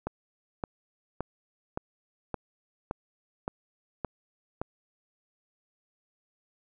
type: click train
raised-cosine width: 1 ms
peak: -17 dBFS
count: 9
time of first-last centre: 0.07-4.615 s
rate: 1.76 Hz
effects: none